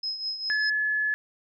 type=tone with tremolo; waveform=sine; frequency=5120 Hz; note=D#8; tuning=49 cents sharp; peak=-26 dBFS; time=0.03-0.7 s; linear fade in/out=5 ms; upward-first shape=triangle; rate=5 Hz; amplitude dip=70%
type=tone; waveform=sine; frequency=1713 Hz; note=A6; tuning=47 cents flat; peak=-23 dBFS; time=0.5-1.14 s; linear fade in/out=0 ms
effects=none